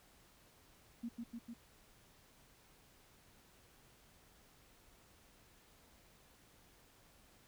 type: tone with echo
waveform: sine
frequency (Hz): 234.1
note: A#3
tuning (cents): +8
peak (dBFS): -39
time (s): 1.03-1.09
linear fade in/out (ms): 10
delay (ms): 150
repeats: 3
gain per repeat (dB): -2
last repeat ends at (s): 1.54
effects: pink hiss -66 dBFS RMS until 7.47 s